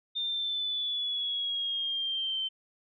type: exponential sweep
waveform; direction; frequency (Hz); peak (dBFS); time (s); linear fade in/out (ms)
sine; down; 3620 to 3091; -29; 0.15-2.49; 20
effects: none